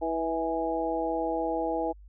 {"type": "harmonic tone with a mistuned harmonic", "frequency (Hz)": 163.2, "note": "E3", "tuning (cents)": -17, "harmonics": [2, 3, 4, 5], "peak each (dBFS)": [-32, -32, -32, -32], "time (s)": [0.01, 1.93], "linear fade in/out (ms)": 20, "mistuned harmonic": 5, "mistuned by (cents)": 23, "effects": ["added 50 Hz sine -47 dBFS peak until 2.08 s"]}